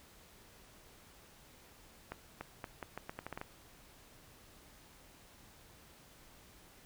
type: accelerating click train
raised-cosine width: 0.5 ms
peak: -26 dBFS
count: 11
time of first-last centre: 2.12-3.414 s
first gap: 290 ms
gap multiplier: 0.8
effects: pink hiss -60 dBFS RMS until 6.85 s